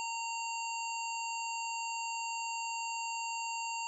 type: harmonic tone with a mistuned harmonic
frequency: 922 Hz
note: A#5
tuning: 19 cents flat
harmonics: 1 / 3 / 5 / 7 / 8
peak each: -37 / -41 / -47 / -53 / -44 dBFS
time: 0-3.87 s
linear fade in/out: 0 ms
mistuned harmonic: 7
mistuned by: +45 cents
effects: 12-bit